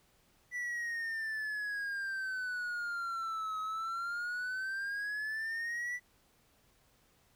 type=exponential two-way sweep; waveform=triangle; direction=down then up; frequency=1975.5 to 1274 to 1975.5 Hz; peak=-33 dBFS; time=0.51-6 s; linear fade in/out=50 ms; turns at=3.6 s; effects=pink hiss -69 dBFS RMS until 7.35 s